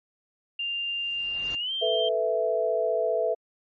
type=tone with pitch glide; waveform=sine; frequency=2794 to 3154 Hz; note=F7 to G7; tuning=0 to +10 cents; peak=-27 dBFS; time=0.59-2.09 s; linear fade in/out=5 ms; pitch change=+210 cents; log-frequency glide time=1.58-1.72 s
type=noise with exponential growth; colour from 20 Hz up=pink; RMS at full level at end=-40 dBFS; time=0.67-1.55 s; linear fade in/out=2 ms; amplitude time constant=190 ms
type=chord; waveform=sine; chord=A suspended second; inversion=none; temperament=just; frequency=440 / 495 / 660 Hz; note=A4 / B4 / E5; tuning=0 / +4 / +2 cents; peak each=-28 / -28 / -25 dBFS; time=1.81-3.35 s; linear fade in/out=20 ms
effects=MP3 32 kbps